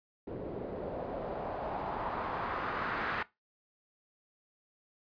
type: noise with low-pass filter sweep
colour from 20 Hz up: white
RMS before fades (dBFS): -37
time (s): 0.27-3.23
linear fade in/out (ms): 5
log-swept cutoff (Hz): 410 to 1600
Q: 2.1
effects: noise-tail reverb RT60 0.2 s tail -19 dB re dry + resampled to 11025 Hz